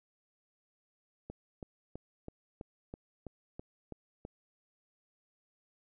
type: click train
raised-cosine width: 2 ms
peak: -29 dBFS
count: 10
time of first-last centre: 1.3-4.251 s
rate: 3.05 Hz
effects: none